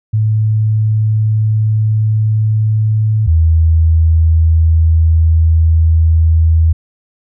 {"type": "tone pair in turn", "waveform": "sine", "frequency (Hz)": [108.5, 81], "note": ["A2", "E2"], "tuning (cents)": [-24, -30], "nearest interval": "perfect fourth", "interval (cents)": 506, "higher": "first", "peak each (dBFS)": [-9, -6], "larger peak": "second", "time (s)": [[0.13, 3.27], [3.27, 6.73]], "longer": "second", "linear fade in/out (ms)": 10, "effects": []}